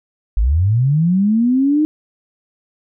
sine linear sweep, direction up, 46.25 to 311.1 Hz, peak -11 dBFS, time 0.37-1.85 s, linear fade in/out 0 ms, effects none

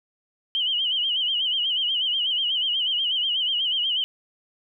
sine tone with vibrato, 3036 Hz, F#7, 44 cents sharp, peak -21 dBFS, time 0.55-4.04 s, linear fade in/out 0 ms, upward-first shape sine, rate 8.2 Hz, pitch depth 100 cents each way, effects none

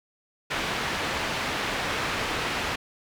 white low-pass noise, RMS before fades -29 dBFS, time 0.5-2.76 s, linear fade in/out 10 ms, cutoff 2500 Hz, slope 12 dB/octave, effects none

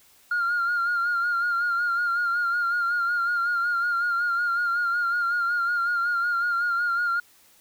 sine tone with vibrato, 1406 Hz, F6, 11 cents sharp, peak -20 dBFS, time 0.31-7.2 s, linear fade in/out 5 ms, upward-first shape sine, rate 5.4 Hz, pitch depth 42 cents each way, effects tanh soft clip ceiling -19 dBFS + white hiss -57 dBFS RMS until 7.6 s

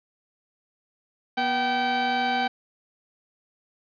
sawtooth tone pair together, 242.8 / 771 Hz, B3 / G5, -29 / -29 cents, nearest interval octave + minor sixth, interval 2000 cents, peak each -26 / -19 dBFS, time 1.37-2.48 s, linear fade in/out 10 ms, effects resampled to 11025 Hz + 8-bit

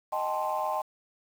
sine chord, A half-diminished seventh, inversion second, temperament equal with one note detuned, 622.3 / 784 / 871.9 / 1046.5 Hz, Eb5 / G5 / A5 / C6, 0 / 0 / -16 / 0 cents, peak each -32 dBFS, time 0.12-0.82 s, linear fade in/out 10 ms, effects tanh soft clip ceiling -20 dBFS + 8-bit

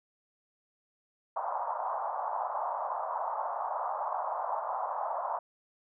white band-pass noise, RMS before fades -34 dBFS, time 1.36-5.39 s, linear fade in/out 5 ms, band 630 to 1100 Hz, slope 48 dB/octave, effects none

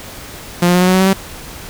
sawtooth tone with pitch steps, 174.9 / 177.34 / 179.82 / 182.33 / 184.87 / 187.45 / 190.07 / 192.72 Hz, F3 / F3 / F#3 / F#3 / F#3 / F#3 / F#3 / G3, +3 / +27 / -49 / -25 / -1 / +23 / +47 / -29 cents, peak -5 dBFS, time 0.62-1.132 s, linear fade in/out 5 ms, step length 64 ms, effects pink hiss -32 dBFS RMS until 1.69 s

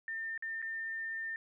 sine tone with dropouts, 1804 Hz, A6, 43 cents sharp, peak -36 dBFS, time 0.08-1.36 s, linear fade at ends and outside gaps 1 ms, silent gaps 0.377-0.424 / 0.618-0.625 s, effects none

